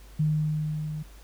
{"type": "tone with level ramp", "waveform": "sine", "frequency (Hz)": 153.4, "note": "D#3", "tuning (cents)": -24, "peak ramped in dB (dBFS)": [-20, -31], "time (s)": [0.19, 1.03], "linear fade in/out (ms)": 10, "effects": ["added 50 Hz sine -46 dBFS peak until 1.23 s", "pink hiss -55 dBFS RMS until 1.23 s"]}